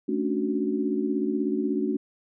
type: chord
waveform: sine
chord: D major seventh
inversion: second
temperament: equal with one note detuned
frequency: 218.2 / 277.2 / 293.7 / 370 Hz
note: A3 / C#4 / D4 / F#4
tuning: -14 / 0 / 0 / 0 cents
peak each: -29 dBFS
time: 0.08-1.97 s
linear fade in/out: 10 ms
effects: none